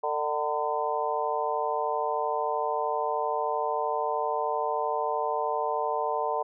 harmonic tone with a mistuned harmonic, 150 Hz, D3, 37 cents sharp, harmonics 3 / 4 / 5 / 6 / 7, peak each -32 / -32 / -32 / -32 / -32 dBFS, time 0.03-6.43 s, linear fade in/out 10 ms, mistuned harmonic 7, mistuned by -62 cents, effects none

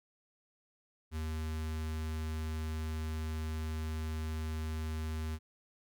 square tone with notch filter, 78.7 Hz, D#2, 20 cents sharp, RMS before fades -37 dBFS, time 1.11-5.39 s, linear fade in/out 50 ms, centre 610 Hz, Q 1.5, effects none

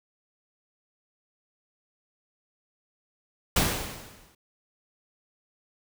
pink noise with exponential decay, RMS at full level -21 dBFS, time 3.56-4.35 s, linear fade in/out 5 ms, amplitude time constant 170 ms, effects none

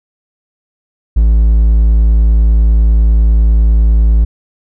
triangle tone, 55 Hz, A1, in tune, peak -3 dBFS, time 1.16-4.25 s, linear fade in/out 10 ms, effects none

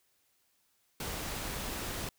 pink noise, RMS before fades -38 dBFS, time 1-2.09 s, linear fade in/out 2 ms, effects white hiss -73 dBFS RMS until 2.18 s

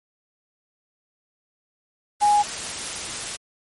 sine tone in noise, 829 Hz, G#5, 3 cents flat, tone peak -14 dBFS, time 2.21-2.43 s, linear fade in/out 20 ms, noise white, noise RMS -30 dBFS, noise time 2.2-3.37 s, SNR +13 dB, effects MP3 48 kbps

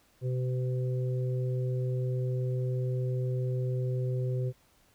harmonic tone, 127.1 Hz, C3, 50 cents flat, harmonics 1 / 3 / 4, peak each -28 / -38 / -40 dBFS, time 0.21-4.53 s, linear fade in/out 50 ms, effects pink hiss -65 dBFS RMS until 4.94 s

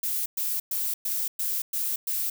violet noise bursts, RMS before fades -28 dBFS, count 7, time 0.03-2.3 s, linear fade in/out 5 ms, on 230 ms, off 110 ms, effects none

